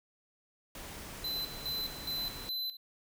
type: noise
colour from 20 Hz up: pink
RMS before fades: -45 dBFS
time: 0.75-2.49 s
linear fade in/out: 2 ms
type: tone with tremolo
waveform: square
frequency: 4033 Hz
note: B7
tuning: 36 cents sharp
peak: -34 dBFS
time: 1.24-2.77 s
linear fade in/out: 5 ms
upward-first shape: square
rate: 2.4 Hz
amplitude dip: 75%
effects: none